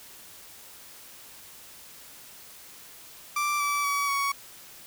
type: tone with pitch steps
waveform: 30% pulse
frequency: 1174.7 / 1155.9 / 1137.3 / 1119.1 Hz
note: D6 / D6 / C#6 / C#6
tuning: 0 / -28 / +44 / +16 cents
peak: -22 dBFS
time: 3.36-4.32 s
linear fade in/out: 5 ms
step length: 240 ms
effects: white hiss -48 dBFS RMS until 4.86 s